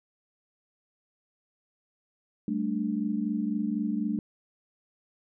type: chord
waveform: sine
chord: G suspended second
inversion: none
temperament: equal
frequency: 196 / 220 / 293.7 Hz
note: G3 / A3 / D4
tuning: 0 / 0 / 0 cents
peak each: -32 / -29 / -32 dBFS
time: 2.48-4.19 s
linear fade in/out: 2 ms
effects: none